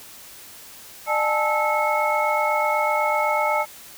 sine tone cluster, 604 / 831 / 879 / 1306 / 2184 Hz, D5 / G#5 / A5 / E6 / C#7, +48 / +1 / -2 / -17 / -26 cents, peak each -24 / -28 / -23 / -26 / -26 dBFS, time 1.06-3.66 s, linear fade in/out 50 ms, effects white hiss -43 dBFS RMS until 3.97 s

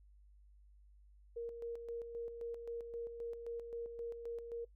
sine tone with tremolo, 468 Hz, A#4, 7 cents sharp, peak -39 dBFS, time 1.36-4.65 s, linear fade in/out 10 ms, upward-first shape square, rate 3.8 Hz, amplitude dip 50%, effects noise-tail reverb RT60 0.1 s tail -21 dB re dry + added 50 Hz sine -60 dBFS peak until 4.75 s

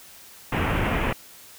pink low-pass noise, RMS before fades -24 dBFS, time 0.52-1.13 s, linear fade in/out 5 ms, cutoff 2900 Hz, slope 48 dB/octave, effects white hiss -47 dBFS RMS until 1.58 s

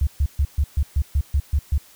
sine tone bursts, 71.1 Hz, C#2, 45 cents sharp, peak -15 dBFS, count 10, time 0.01-1.78 s, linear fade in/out 5 ms, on 60 ms, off 130 ms, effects white hiss -50 dBFS RMS until 1.95 s

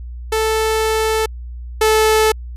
sawtooth tone pair in turn, 439.7 / 435.7 Hz, A4 / A4, -1 / -17 cents, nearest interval unison, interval 16 cents, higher first, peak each -11 / -7 dBFS, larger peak second, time 0.32-1.26 / 1.81-2.32 s, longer first, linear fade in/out 5 ms, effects added 60 Hz sine -27 dBFS peak until 2.56 s + resampled to 32000 Hz

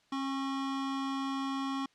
square tone pair together, 270.6 / 1097 Hz, C#4 / C#6, -42 / -18 cents, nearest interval 2 octaves, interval 2424 cents, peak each -34 / -39 dBFS, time 0.12-1.86 s, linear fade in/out 5 ms, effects white hiss -68 dBFS RMS until 1.94 s + low-pass 5000 Hz 12 dB/octave

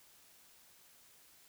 silence, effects white hiss -63 dBFS RMS until 1.48 s

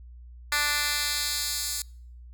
10% pulse tone with high-pass filter sweep, 293.7 Hz, D4, in tune, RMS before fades -28 dBFS, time 0.52-1.82 s, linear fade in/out 2 ms, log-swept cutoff 1800 to 6300 Hz, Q 0.98, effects noise-tail reverb RT60 0.6 s tail -26 dB re dry + added 60 Hz sine -43 dBFS peak until 2.33 s

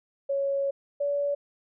sine tone pair in turn, 554.4 / 571.6 Hz, C#5 / D5, 0 / -47 cents, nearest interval minor second, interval 53 cents, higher second, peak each -24 dBFS, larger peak neither, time 0.29-0.71 / 1-1.35 s, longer first, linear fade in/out 10 ms, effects none

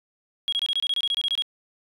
sine tone bursts, 3298 Hz, G#7, 13 cents flat, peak -20 dBFS, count 14, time 0.48-1.421 s, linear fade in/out 0 ms, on 44 ms, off 25 ms, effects tanh soft clip ceiling -18 dBFS

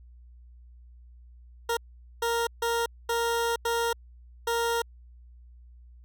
20% pulse tone bursts at uneven times, 466 Hz, A#4, 1 cent flat, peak -20 dBFS, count 6, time 1.69-1.77 / 2.22-2.47 / 2.62-2.86 / 3.09-3.56 / 3.65-3.93 / 4.47-4.82 s, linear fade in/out 5 ms, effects added 60 Hz sine -48 dBFS peak until 6.04 s

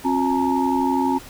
sine tone cluster, 267.6 / 358.5 / 858 / 930 Hz, C4 / F4 / A5 / A#5, +39 / +45 / -44 / -4 cents, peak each -20 / -26 / -25 / -23 dBFS, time 0.04-1.19 s, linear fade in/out 20 ms, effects pink hiss -41 dBFS RMS until 1.29 s

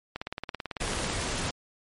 click train, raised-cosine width 0.3 ms, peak -17 dBFS, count 18, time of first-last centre 0.16-1.099 s, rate 18.1 Hz
pink noise, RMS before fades -31 dBFS, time 0.8-1.51 s, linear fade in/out 10 ms
effects MP3 48 kbps

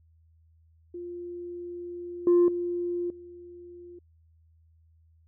sine tone with level steps, 350 Hz, F4, 4 cents sharp, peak -35 / -15 / -27 / -43 dBFS, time 0.94-3.99 s, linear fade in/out 5 ms, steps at 2.27 / 2.48 / 3.1 s, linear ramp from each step 2 ms, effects tanh soft clip ceiling -15 dBFS + added 81 Hz sine -58 dBFS peak until 5.27 s

